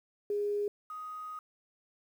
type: tone pair in turn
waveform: sine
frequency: 411.4 / 1250.4 Hz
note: G#4 / D#6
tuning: -16 / +8 cents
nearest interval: octave + perfect fifth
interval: 1924 cents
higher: second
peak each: -29 / -39 dBFS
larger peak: first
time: 0.3-0.68 / 0.9-1.39 s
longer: second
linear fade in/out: 2 ms
effects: 10-bit